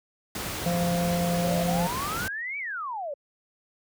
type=noise; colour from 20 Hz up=pink; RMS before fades=-32 dBFS; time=0.35-2.28 s; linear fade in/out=2 ms
type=harmonic tone; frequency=173.5 Hz; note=F3; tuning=11 cents flat; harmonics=1 / 3 / 4; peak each=-25 / -30 / -31 dBFS; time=0.66-1.87 s; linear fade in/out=0 ms
type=exponential two-way sweep; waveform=sine; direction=up then down; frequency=523.3 to 2328 to 544 Hz; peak=-30 dBFS; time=1.44-3.14 s; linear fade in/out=5 ms; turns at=2.58 s
effects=high-pass 60 Hz 12 dB/octave

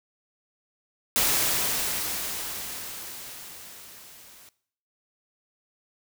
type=noise with level ramp; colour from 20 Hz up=white; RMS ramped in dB=-22 to -51 dBFS; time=1.16-4.49 s; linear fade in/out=0 ms; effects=noise-tail reverb RT60 0.6 s tail -19 dB re dry

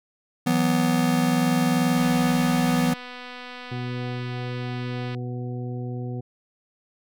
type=chord; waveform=square; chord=E suspended second; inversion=none; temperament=just; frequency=164.81 / 185.42 / 247.2 Hz; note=E3 / F#3 / B3; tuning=0 / +4 / +2 cents; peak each=-25 / -27 / -22 dBFS; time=0.46-2.94 s; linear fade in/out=10 ms
type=click train; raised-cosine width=0.3 ms; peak=-23 dBFS; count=789; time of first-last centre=1.97-5.147 s; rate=248 Hz
type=harmonic tone; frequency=123.47 Hz; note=B2; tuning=in tune; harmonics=1 / 2 / 3 / 4 / 6; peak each=-29 / -35 / -39 / -41 / -45 dBFS; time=3.71-6.21 s; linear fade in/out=10 ms
effects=none

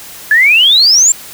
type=exponential sweep; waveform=sine; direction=up; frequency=1681 to 7490 Hz; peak=-4 dBFS; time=0.31-1.12 s; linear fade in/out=2 ms; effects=white hiss -31 dBFS RMS until 1.33 s

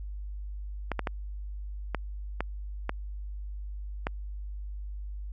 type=clicks; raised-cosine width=0.5 ms; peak=-14 dBFS; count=7; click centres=0.917 / 0.993 / 1.072 / 1.947 / 2.406 / 2.894 / 4.069 s; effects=added 50 Hz sine -35 dBFS peak until 5.32 s

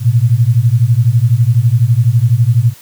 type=beating tone pair; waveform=sine; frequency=111.9 / 123.9 Hz; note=A2 / B2; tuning=+30 / +6 cents; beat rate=12 Hz; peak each=-10 dBFS; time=0-2.74 s; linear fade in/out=50 ms; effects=white hiss -40 dBFS RMS until 2.81 s

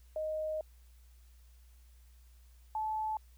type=tone pair in turn; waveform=sine; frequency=622.3 / 867.9 Hz; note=D#5 / A5; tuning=0 / -24 cents; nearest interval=tritone; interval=576 cents; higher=second; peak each=-33 / -32 dBFS; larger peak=second; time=0.16-0.61 / 2.75-3.17 s; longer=first; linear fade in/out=2 ms; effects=added 60 Hz sine -56 dBFS peak until 3.37 s + white hiss -70 dBFS RMS until 3.37 s

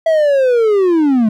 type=linear sweep; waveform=triangle; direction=down; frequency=659.3 to 208.1 Hz; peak=-7 dBFS; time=0.06-1.29 s; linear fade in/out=5 ms; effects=none

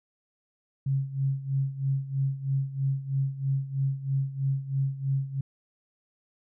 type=tone with tremolo; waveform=sine; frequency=136.2 Hz; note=C#3; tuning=30 cents flat; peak=-22 dBFS; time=0.86-5.41 s; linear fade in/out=5 ms; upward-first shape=sine; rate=3.1 Hz; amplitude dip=80%; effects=none

